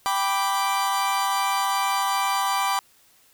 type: chord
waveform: 40% pulse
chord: G major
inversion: none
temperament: equal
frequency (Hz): 784 / 987.8 / 1174.7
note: G5 / B5 / D6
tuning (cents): 0 / 0 / 0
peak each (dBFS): -25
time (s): 0.06-2.79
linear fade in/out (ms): 0
effects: white hiss -58 dBFS RMS until 3.33 s